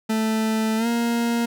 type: tone with pitch glide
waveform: 40% pulse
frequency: 220 to 234.4 Hz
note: A3 to A#3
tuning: 0 to +10 cents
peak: -19 dBFS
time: 0.09-1.46 s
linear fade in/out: 10 ms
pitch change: +110 cents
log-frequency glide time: 0.77-0.87 s
effects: none